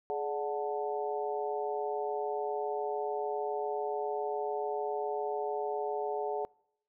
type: harmonic tone with a mistuned harmonic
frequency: 147.1 Hz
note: D3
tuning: 3 cents sharp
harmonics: 3 / 4 / 5 / 6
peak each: -34 / -39 / -36 / -40 dBFS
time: 0.1-6.45 s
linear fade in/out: 0 ms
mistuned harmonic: 3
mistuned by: -80 cents
effects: noise-tail reverb RT60 0.7 s tail -26 dB re dry